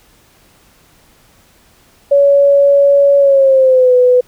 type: tone with pitch glide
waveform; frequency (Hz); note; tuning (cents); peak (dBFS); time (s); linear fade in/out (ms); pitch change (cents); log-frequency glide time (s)
sine; 563 to 498.7; C#5 to B4; +27 to +17; -5; 2.11-4.21; 10; -210; 3.18-3.95
effects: pink hiss -49 dBFS RMS until 4.27 s